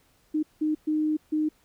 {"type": "tone bursts at uneven times", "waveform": "sine", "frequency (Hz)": 307.5, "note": "D#4", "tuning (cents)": -20, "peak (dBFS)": -22, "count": 4, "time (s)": [[0.34, 0.43], [0.61, 0.75], [0.87, 1.17], [1.32, 1.49]], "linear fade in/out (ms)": 10, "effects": ["pink hiss -64 dBFS RMS until 1.64 s"]}